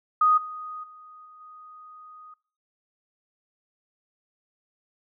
sine tone with level steps, 1244.5 Hz, D#6, in tune, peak -16 / -34 / -45 / -47 / -44 dBFS, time 0.21-2.34 s, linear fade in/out 5 ms, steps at 0.37 / 0.83 / 1.25 / 1.4 s, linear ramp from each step 10 ms, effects noise-tail reverb RT60 0.4 s tail -23 dB re dry

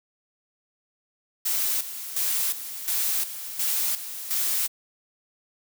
blue noise with tremolo, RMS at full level -25 dBFS, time 1.45-4.68 s, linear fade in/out 10 ms, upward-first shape square, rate 1.4 Hz, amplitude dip 70%, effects none

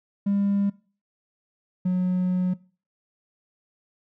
triangle tone pair in turn, 200.3 / 182.38 Hz, G3 / F#3, +38 / -25 cents, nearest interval major second, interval 163 cents, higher first, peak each -17 dBFS, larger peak neither, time 0.26-0.7 / 1.85-2.54 s, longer second, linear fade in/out 10 ms, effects noise-tail reverb RT60 0.4 s tail -23 dB re dry + tanh soft clip ceiling -15 dBFS

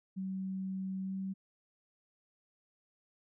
sine tone with pitch glide, 190 to 191.65 Hz, F#3 to G3, +46 to -39 cents, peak -35 dBFS, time 0.16-1.34 s, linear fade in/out 20 ms, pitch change +15 cents, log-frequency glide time 1.02-1.14 s, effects none

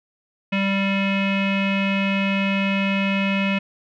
square tone with low-pass filter, 196 Hz, G3, in tune, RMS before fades -21 dBFS, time 0.52-3.59 s, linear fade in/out 10 ms, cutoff 2600 Hz, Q 6.5, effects none

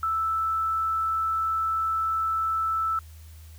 sine tone, 1318.5 Hz, E6, in tune, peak -23 dBFS, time 0.03-2.99 s, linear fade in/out 2 ms, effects added 79 Hz sine -43 dBFS peak until 3.58 s + white hiss -56 dBFS RMS until 3.58 s

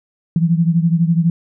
sine beating tone pair, 164.81 / 176.81 Hz, E3 / F3, 0 / +22 cents, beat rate 12 Hz, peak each -13 / -17 dBFS, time 0.36-1.3 s, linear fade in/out 2 ms, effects none

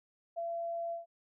sine tone with ADSR envelope, 677 Hz, E5, 46 cents sharp, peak -32 dBFS, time 0.36-1.06 s, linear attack 27 ms, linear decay 6 ms, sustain -2 dB, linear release 140 ms, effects none

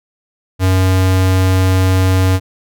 square tone, 93.6 Hz, F#2, 20 cents sharp, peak -10 dBFS, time 0.59-2.4 s, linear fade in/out 50 ms, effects none

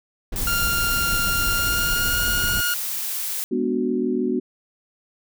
brown noise with tremolo, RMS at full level -27 dBFS, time 0.32-2.61 s, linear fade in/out 5 ms, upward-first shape triangle, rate 20 Hz, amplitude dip 25%
blue noise, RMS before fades -27 dBFS, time 0.36-3.44 s, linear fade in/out 0 ms
sawtooth tone with pitch glide, 1396.9 to 1431.2 Hz, F6 to F6, 0 to +42 cents, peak -18 dBFS, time 0.47-2.74 s, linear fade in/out 2 ms, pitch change +42 cents, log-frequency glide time 1.49-2.26 s
sine chord, G# half-diminished seventh, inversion none, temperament equal, 207.7 / 246.9 / 293.7 / 370 Hz, G#3 / B3 / D4 / F#4, 0 / 0 / 0 / 0 cents, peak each -29 / -23 / -28 / -24 dBFS, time 3.51-4.4 s, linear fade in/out 10 ms
effects none

